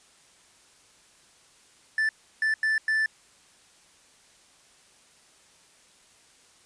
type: tone bursts at uneven times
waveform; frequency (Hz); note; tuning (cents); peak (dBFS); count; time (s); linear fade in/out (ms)
triangle; 1760; A6; 0; -20; 4; 1.98-2.09 / 2.42-2.54 / 2.63-2.78 / 2.88-3.06; 2
effects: white hiss -58 dBFS RMS until 6.65 s + resampled to 22050 Hz